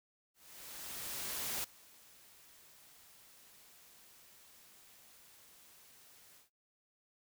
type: noise with ADSR envelope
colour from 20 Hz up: white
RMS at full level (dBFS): -38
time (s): 0.34-6.5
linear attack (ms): 1300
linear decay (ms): 5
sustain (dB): -23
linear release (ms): 130
effects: noise-tail reverb RT60 0.2 s tail -23 dB re dry